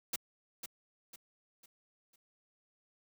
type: noise with echo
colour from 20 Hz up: white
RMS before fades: -35 dBFS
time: 0.13-0.16 s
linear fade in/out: 5 ms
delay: 500 ms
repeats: 4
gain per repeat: -8 dB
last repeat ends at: 2.16 s
effects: high-pass 100 Hz 12 dB/octave

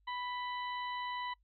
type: harmonic tone with a mistuned harmonic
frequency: 987.8 Hz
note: B5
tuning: in tune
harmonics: 1 / 2 / 3 / 4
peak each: -38 / -44 / -48 / -50 dBFS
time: 0.07-1.34 s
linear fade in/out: 10 ms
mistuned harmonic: 3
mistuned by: +31 cents
effects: noise-tail reverb RT60 0.1 s tail -26 dB re dry + added 50 Hz sine -68 dBFS peak until 1.43 s

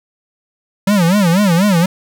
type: tone with vibrato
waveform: square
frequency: 186.3 Hz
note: F#3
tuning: 12 cents sharp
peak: -10 dBFS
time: 0.87-1.86 s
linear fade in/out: 5 ms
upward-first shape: sine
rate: 4.1 Hz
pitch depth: 210 cents each way
effects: none

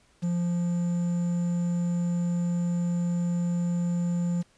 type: tone with quantisation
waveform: triangle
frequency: 173.8 Hz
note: F3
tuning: 8 cents flat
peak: -22 dBFS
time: 0.22-4.43 s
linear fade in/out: 20 ms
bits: 8
effects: pink hiss -63 dBFS RMS until 4.57 s + resampled to 22050 Hz

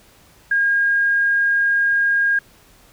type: tone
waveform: sine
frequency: 1623 Hz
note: G#6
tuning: 40 cents flat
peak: -14 dBFS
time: 0.51-2.39 s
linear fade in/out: 5 ms
effects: pink hiss -51 dBFS RMS until 2.92 s

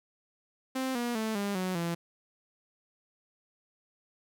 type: tone with pitch steps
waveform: sawtooth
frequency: 261.6 / 239.9 / 220 / 201.7 / 184.98 / 169.63 Hz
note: C4 / A#3 / A3 / G3 / F#3 / E3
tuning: 0 / +50 / 0 / +50 / 0 / +50 cents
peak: -26 dBFS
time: 0.75-1.95 s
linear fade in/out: 10 ms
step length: 200 ms
effects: none

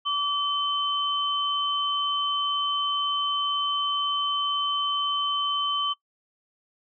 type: tone pair together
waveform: sine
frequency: 1154 / 3071 Hz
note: D6 / G7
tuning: -31 / -36 cents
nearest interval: octave + perfect fourth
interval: 1695 cents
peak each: -26 dBFS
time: 0.05-5.94 s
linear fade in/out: 20 ms
effects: noise-tail reverb RT60 0.1 s tail -21 dB re dry

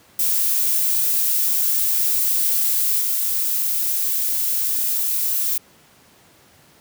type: noise with level steps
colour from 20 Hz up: violet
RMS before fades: -19 / -21 dBFS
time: 0.19-5.58 s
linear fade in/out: 5 ms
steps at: 2.99 s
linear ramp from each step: 10 ms
effects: pink hiss -52 dBFS RMS until 6.8 s + high-pass 100 Hz 12 dB/octave

